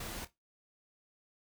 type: noise with echo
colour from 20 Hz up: pink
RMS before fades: -42 dBFS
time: 0-0.25 s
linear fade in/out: 5 ms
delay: 27 ms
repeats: 2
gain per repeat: -15 dB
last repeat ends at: 0.304 s
effects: noise-tail reverb RT60 0.2 s tail -19 dB re dry